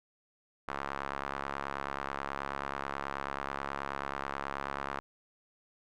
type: tone with band-pass filter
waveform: sawtooth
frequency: 69.3 Hz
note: C#2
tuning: in tune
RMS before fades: -38 dBFS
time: 0.68-5 s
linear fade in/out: 0 ms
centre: 1200 Hz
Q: 1.8
effects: none